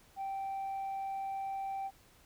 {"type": "tone", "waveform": "sine", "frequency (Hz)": 780, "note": "G5", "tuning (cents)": -9, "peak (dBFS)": -33, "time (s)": [0.16, 1.91], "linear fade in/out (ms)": 50, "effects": ["tanh soft clip ceiling -34 dBFS", "pink hiss -63 dBFS RMS until 2.25 s"]}